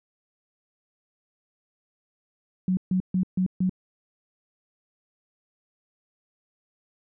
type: tone bursts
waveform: sine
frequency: 185 Hz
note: F#3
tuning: in tune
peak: -20 dBFS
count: 5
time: 2.68-3.695 s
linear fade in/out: 2 ms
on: 91 ms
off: 140 ms
effects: none